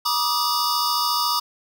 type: tone cluster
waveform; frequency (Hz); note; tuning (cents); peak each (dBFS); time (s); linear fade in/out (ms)
square; 963 / 1168 / 1242 / 4658 / 5200; B5 / D6 / D#6 / D8 / E8; -44 / -10 / -3 / -15 / -24; -27; 0.05-1.4; 10
effects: none